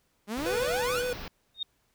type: exponential sweep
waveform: sawtooth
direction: up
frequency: 196 to 1661.2 Hz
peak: -27 dBFS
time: 0.27-1.04 s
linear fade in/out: 50 ms
type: band-stop noise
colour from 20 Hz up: pink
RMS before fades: -40 dBFS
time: 0.37-1.28 s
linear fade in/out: 2 ms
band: 5500 to 15000 Hz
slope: 48 dB/octave
type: tone with vibrato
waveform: square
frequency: 493.7 Hz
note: B4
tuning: 1 cent flat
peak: -29 dBFS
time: 0.46-1.13 s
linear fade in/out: 2 ms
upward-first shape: square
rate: 7 Hz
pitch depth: 20 cents each way
type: tone with exponential growth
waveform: sine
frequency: 3698 Hz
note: A#7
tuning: 15 cents flat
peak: -26 dBFS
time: 1.54-1.63 s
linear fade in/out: 5 ms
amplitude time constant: 18 ms
effects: pink hiss -71 dBFS RMS until 1.94 s